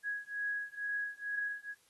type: beating tone pair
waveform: sine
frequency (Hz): 1661.2 / 1663.4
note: G#6 / G#6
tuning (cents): 0 / +2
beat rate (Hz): 2.2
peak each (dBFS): -38 / -38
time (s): 0.03-1.75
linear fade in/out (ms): 50
effects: white hiss -69 dBFS RMS until 1.89 s + AAC 32 kbps